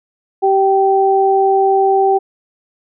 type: tone pair together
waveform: sine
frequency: 388 / 777 Hz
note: G4 / G5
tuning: -18 / -16 cents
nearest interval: octave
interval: 1202 cents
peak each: -12 dBFS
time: 0.42-2.19 s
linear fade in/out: 20 ms
effects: none